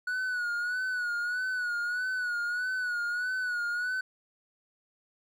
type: tone with vibrato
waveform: triangle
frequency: 1466 Hz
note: F#6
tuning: 16 cents flat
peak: -27 dBFS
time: 0.07-4.01 s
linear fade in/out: 5 ms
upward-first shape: sine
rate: 1.6 Hz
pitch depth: 59 cents each way
effects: none